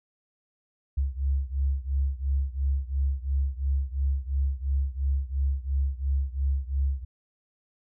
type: beating tone pair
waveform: sine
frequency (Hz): 67.3 / 70.2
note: C2 / C#2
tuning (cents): +49 / +22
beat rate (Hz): 2.9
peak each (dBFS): -26 / -28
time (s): 0.97-7.05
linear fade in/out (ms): 10
effects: none